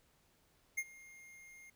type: tone with ADSR envelope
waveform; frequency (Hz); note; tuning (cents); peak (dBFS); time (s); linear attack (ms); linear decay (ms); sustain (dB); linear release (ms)
square; 2127; C7; +28; -33; 0.77-1.7; 14; 49; -22; 4
effects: pink hiss -72 dBFS RMS until 1.75 s